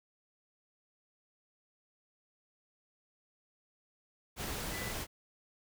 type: tone in noise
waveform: sine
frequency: 1992 Hz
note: B6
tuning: 14 cents sharp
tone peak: -43 dBFS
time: 4.7-4.94 s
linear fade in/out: 50 ms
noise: pink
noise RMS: -39 dBFS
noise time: 4.36-5.07 s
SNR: -7 dB
effects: none